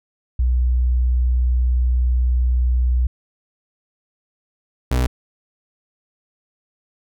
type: tone pair in turn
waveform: sine / 35% pulse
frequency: 61.74 / 62.39 Hz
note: B1 / B1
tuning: 0 / +18 cents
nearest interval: unison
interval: 18 cents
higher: second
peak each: -14 dBFS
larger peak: neither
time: 0.39-3.07 / 4.91-5.07 s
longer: first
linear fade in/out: 5 ms
effects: none